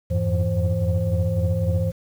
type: tone cluster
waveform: sine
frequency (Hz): 86.2 / 89.9 / 102.5 / 166.3 / 528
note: F2 / F#2 / G#2 / E3 / C5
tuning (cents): -22 / -49 / -22 / +16 / +16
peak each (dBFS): -23 / -27 / -22 / -25 / -27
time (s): 0.1-1.92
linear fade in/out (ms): 20
effects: tanh soft clip ceiling -12 dBFS + 8-bit